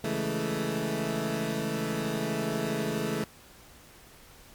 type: chord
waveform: 20% pulse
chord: A major seventh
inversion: first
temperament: equal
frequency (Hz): 138.59 / 164.81 / 207.7 / 220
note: C#3 / E3 / G#3 / A3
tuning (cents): 0 / 0 / 0 / 0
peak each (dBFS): -31 / -29 / -31 / -27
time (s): 0.04-3.24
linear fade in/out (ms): 2
effects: pink hiss -53 dBFS RMS until 4.54 s + MP3 96 kbps